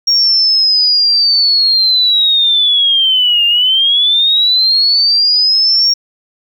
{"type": "linear two-way sweep", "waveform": "triangle", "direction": "down then up", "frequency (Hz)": [5588, 2794, 5588], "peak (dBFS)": -4, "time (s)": [0.07, 5.94], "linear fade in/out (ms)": 10, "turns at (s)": 3.46, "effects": ["tanh soft clip ceiling -6 dBFS"]}